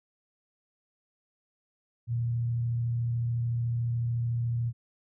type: tone with frequency modulation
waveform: sine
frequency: 118 Hz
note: A#2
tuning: 22 cents sharp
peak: -26 dBFS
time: 2.07-4.73 s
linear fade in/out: 50 ms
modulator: 33.8 Hz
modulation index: 0.21
effects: none